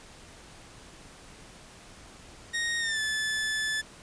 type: tone with pitch glide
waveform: sawtooth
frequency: 1864.7 to 1739.8 Hz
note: A#6 to A6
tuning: 0 to -20 cents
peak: -24 dBFS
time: 2.53-3.82 s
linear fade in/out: 20 ms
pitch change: -120 cents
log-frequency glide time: 2.79-3 s
effects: pink hiss -50 dBFS RMS until 4.02 s + resampled to 22050 Hz